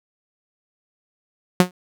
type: tone with exponential decay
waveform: sawtooth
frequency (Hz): 180.8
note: F#3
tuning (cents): -40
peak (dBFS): -3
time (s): 1.6-1.71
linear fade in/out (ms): 2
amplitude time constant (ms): 22
effects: none